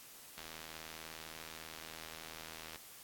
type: click train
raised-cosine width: 0.2 ms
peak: -29 dBFS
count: 192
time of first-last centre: 0.38-2.759 s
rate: 80.3 Hz
effects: white hiss -55 dBFS RMS until 3.03 s + AAC 64 kbps